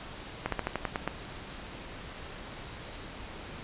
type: slowing click train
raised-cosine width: 0.5 ms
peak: -14 dBFS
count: 8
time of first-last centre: 0.46-1.076 s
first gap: 63 ms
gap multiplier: 1.11
effects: pink hiss -43 dBFS RMS until 3.63 s + resampled to 8000 Hz